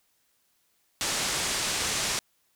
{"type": "low-pass noise", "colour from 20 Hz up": "white", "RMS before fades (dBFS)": -29, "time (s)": [1.01, 2.19], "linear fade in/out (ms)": 0, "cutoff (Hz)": 8500, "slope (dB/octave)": 24, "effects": ["white hiss -70 dBFS RMS until 2.55 s"]}